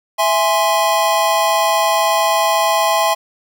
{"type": "chord", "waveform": "square", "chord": "E augmented", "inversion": "none", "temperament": "equal", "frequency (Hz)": [659.3, 830.6, 1046.5], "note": ["E5", "G#5", "B#5"], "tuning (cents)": [0, 0, 0], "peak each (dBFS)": -18, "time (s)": [0.18, 3.15], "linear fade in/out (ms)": 20, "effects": []}